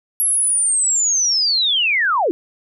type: linear sweep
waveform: sine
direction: down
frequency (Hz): 11340 to 300.2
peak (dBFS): -14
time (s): 0.2-2.31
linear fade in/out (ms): 0
effects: none